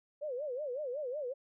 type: tone with vibrato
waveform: sine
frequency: 545 Hz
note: C#5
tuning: 29 cents flat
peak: -35 dBFS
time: 0.21-1.34 s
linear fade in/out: 20 ms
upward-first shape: sine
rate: 5.4 Hz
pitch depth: 210 cents each way
effects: none